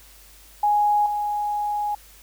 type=tone with level steps; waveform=sine; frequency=830.6 Hz; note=G#5; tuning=in tune; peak=-16 / -22 dBFS; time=0.63-1.95 s; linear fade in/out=5 ms; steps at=1.06 s; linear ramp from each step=2 ms; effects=added 50 Hz sine -51 dBFS peak until 2.22 s + white hiss -50 dBFS RMS until 2.22 s